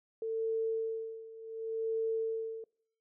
sine tone with tremolo, 447.9 Hz, A4, 31 cents sharp, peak -29 dBFS, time 0.22-2.64 s, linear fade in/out 2 ms, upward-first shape sine, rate 0.68 Hz, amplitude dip 85%, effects noise-tail reverb RT60 0.6 s tail -24 dB re dry

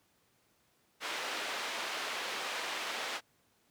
white band-pass noise, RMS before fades -38 dBFS, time 1-3.21 s, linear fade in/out 50 ms, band 410 to 3100 Hz, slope 12 dB/octave, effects pink hiss -71 dBFS RMS until 3.7 s + high-pass 100 Hz 12 dB/octave

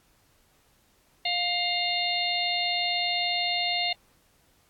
harmonic tone with a mistuned harmonic, 704 Hz, F5, 14 cents sharp, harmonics 1 / 3 / 4 / 5 / 6, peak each -31 / -31 / -31 / -31 / -31 dBFS, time 1.25-3.93 s, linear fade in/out 5 ms, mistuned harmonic 5, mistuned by +60 cents, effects pink hiss -64 dBFS RMS until 4.69 s + AAC 64 kbps

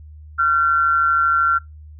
sine tone pair together, 1373.1 / 1526 Hz, F6 / G6, -30 / -47 cents, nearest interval major second, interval 183 cents, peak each -14 / -22 dBFS, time 0.38-1.59 s, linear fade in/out 20 ms, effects noise-tail reverb RT60 0.2 s tail -26 dB re dry + added 76 Hz sine -37 dBFS peak until 1.99 s

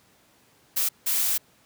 blue noise bursts at uneven times, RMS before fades -24 dBFS, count 2, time 0.76-0.89 / 1.06-1.38 s, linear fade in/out 10 ms, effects pink hiss -60 dBFS RMS until 1.65 s + high-pass 100 Hz 12 dB/octave

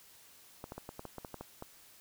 clicks, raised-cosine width 1 ms, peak -28 dBFS, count 11, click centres 0.641 / 0.721 / 0.78 / 0.891 / 0.994 / 1.053 / 1.183 / 1.248 / 1.343 / 1.41 / 1.624 s, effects white hiss -59 dBFS RMS until 2 s

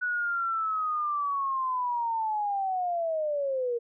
sine linear sweep, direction down, 1480 to 464.1 Hz, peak -26 dBFS, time 0.01-3.79 s, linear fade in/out 20 ms, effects none

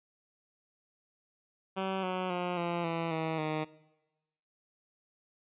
10% pulse tone with pitch steps, 190.9 / 184.4 / 178.12 / 172.05 / 166.19 / 160.53 / 155.06 Hz, G3 / F#3 / F3 / F3 / E3 / E3 / D#3, -46 / -6 / +34 / -26 / +14 / -46 / -6 cents, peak -23 dBFS, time 1.76-3.65 s, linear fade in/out 20 ms, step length 270 ms, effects noise-tail reverb RT60 1.0 s tail -20 dB re dry + resampled to 8000 Hz

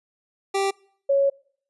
25% pulse / sine tone pair in turn, 392 / 554.4 Hz, G4 / C#5, 0 / 0 cents, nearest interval tritone, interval 600 cents, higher second, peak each -17 / -16 dBFS, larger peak second, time 0.54-0.71 / 1.09-1.3 s, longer second, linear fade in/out 10 ms, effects noise-tail reverb RT60 0.6 s tail -25 dB re dry + resampled to 24000 Hz

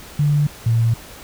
sine tone pair in turn, 146.83 / 114.84 Hz, D3 / A#2, 0 / -25 cents, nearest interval major third, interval 425 cents, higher first, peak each -13 dBFS, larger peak neither, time 0.19-0.47 / 0.66-0.94 s, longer neither, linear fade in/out 5 ms, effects pink hiss -39 dBFS RMS until 1.23 s

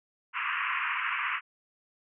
pink band-pass noise, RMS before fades -31 dBFS, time 0.33-1.41 s, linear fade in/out 50 ms, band 1000 to 2800 Hz, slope 96 dB/octave, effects none

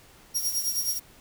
25% pulse tone with tremolo, 5620 Hz, F8, 10 cents sharp, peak -18 dBFS, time 0.34-0.99 s, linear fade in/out 20 ms, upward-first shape triangle, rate 9.5 Hz, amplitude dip 85%
violet noise, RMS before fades -35 dBFS, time 0.36-1 s, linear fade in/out 10 ms
effects pink hiss -54 dBFS RMS until 1.2 s

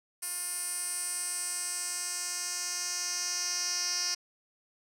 10% pulse tone with band-pass filter sweep, 355.2 Hz, F4, 29 cents sharp, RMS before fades -34 dBFS, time 0.22-4.15 s, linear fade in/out 10 ms, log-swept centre 10000 to 5500 Hz, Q 3.7, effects none

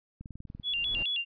click train, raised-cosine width 5 ms, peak -30 dBFS, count 9, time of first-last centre 0.21-0.598 s, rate 20.6 Hz
brown noise with exponential growth, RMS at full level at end -36 dBFS, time 0.47-1.03 s, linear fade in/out 2 ms, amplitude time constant 120 ms
sine tone with vibrato, 3073 Hz, G7, 35 cents flat, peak -28 dBFS, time 0.63-1.25 s, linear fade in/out 50 ms, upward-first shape square, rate 4.7 Hz, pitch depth 170 cents each way
effects resampled to 11025 Hz

